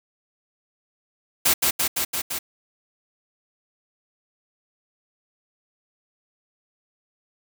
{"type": "noise with echo", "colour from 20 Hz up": "white", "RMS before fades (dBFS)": -18, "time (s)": [1.45, 1.54], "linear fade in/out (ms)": 10, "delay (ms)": 170, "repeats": 5, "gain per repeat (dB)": -2, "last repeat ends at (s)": 2.39, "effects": []}